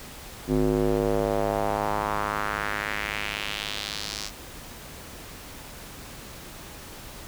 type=tone with band-pass filter sweep; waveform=square; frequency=51.91 Hz; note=G#1; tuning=in tune; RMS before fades=-27 dBFS; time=0.47-4.31 s; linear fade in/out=50 ms; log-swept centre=300 to 5500 Hz; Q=2.1; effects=pink hiss -42 dBFS RMS until 7.27 s